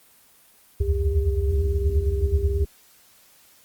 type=tone cluster; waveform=sine; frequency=66.8 / 74.5 / 77.1 / 85.5 / 399.9 Hz; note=C2 / D2 / D#2 / F2 / G4; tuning=+36 / +25 / -15 / -36 / +35 cents; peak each=-22 / -30 / -26 / -26 / -28 dBFS; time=0.8-2.65 s; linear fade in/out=10 ms; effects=white hiss -55 dBFS RMS until 3.64 s + Opus 24 kbps